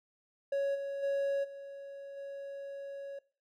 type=tone with level steps; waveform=triangle; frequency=556 Hz; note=C#5; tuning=5 cents sharp; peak=-27 / -33 / -27 / -41 / -38 dBFS; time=0.52-3.19 s; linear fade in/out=5 ms; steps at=0.74 / 1.02 / 1.43 / 2.16 s; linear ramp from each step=20 ms; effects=noise-tail reverb RT60 0.4 s tail -21 dB re dry